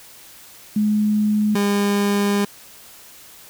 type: tone pair in turn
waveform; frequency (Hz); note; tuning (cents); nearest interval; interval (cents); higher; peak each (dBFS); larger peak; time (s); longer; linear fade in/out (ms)
sine / 30% pulse; 211 / 202.6; G#3 / G#3; +28 / -43; minor second; 71; first; -15 / -14; second; 0.76-1.55 / 1.55-2.45; second; 5
effects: white hiss -44 dBFS RMS until 3.49 s